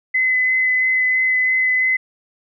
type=tone with vibrato; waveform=sine; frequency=2028 Hz; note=B6; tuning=45 cents sharp; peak=-14 dBFS; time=0.14-1.97 s; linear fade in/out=10 ms; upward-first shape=sine; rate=3 Hz; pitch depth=11 cents each way; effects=none